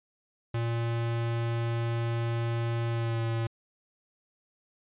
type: tone with pitch glide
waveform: square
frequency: 116.54 to 114.67 Hz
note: A#2 to A#2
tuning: 0 to -28 cents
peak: -28 dBFS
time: 0.54-3.47 s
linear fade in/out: 5 ms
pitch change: -28 cents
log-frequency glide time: 2.89-3.21 s
effects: resampled to 8000 Hz